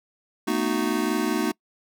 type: chord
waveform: square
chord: B dominant seventh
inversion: third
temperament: just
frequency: 222.2 / 246.9 / 308.7 / 370.4 Hz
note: A3 / B3 / D#4 / F#4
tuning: +17 / 0 / -14 / +2 cents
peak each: -29 / -30 / -27 / -29 dBFS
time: 0.47-1.52 s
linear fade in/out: 10 ms
effects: noise-tail reverb RT60 0.1 s tail -25 dB re dry